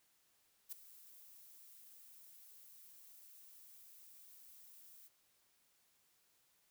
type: noise with ADSR envelope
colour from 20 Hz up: violet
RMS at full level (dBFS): -43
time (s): 0.69-5.09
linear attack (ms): 32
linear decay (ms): 8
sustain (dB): -17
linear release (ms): 26
effects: white hiss -75 dBFS RMS until 6.7 s